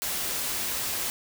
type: noise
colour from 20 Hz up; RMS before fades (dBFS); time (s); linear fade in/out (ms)
white; -30; 0.02-1.1; 0
effects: none